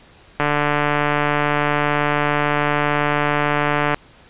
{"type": "click train", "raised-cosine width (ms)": 0.5, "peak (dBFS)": -3, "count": 522, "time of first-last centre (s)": [0.4, 3.944], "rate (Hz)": 147, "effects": ["pink hiss -48 dBFS RMS until 4.29 s", "resampled to 8000 Hz"]}